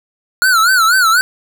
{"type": "tone with vibrato", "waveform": "square", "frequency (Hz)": 1417, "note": "F6", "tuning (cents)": 25, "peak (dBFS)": -9, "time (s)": [0.42, 1.21], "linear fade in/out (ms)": 0, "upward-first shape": "sine", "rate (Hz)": 4.1, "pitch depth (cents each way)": 150, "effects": []}